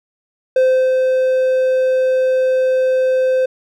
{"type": "tone with ADSR envelope", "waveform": "triangle", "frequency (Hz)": 517, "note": "C5", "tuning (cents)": -21, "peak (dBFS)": -7, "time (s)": [0.56, 3.46], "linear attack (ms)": 4, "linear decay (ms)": 340, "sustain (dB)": -3, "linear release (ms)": 8, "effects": []}